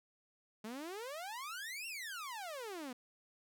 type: exponential two-way sweep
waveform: sawtooth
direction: up then down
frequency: 207.7 to 2800 to 237.8 Hz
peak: -39 dBFS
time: 0.64-2.93 s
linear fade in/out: 5 ms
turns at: 1.87 s
effects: none